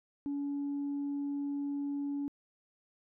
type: tone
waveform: sine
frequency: 283.9 Hz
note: C#4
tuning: 41 cents sharp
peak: -31 dBFS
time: 0.26-2.28 s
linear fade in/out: 0 ms
effects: tanh soft clip ceiling -30 dBFS